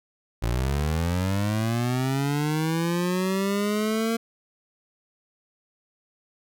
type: linear sweep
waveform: 25% pulse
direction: up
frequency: 55.4 to 229.9 Hz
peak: -19 dBFS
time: 0.42-4.17 s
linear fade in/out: 10 ms
effects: none